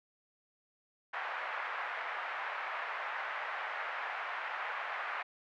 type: band-pass noise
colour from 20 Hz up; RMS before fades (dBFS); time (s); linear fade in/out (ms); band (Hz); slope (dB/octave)
white; -39; 1.13-5.23; 10; 670 to 2000; 24
effects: none